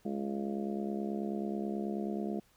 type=harmonic tone; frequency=69.3 Hz; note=C#2; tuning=in tune; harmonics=3 / 4 / 5 / 6 / 7 / 8 / 9 / 10; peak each=-35 / -47 / -39 / -42 / -52 / -51 / -48 / -45 dBFS; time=0.05-2.4 s; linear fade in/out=5 ms; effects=pink hiss -67 dBFS RMS until 2.56 s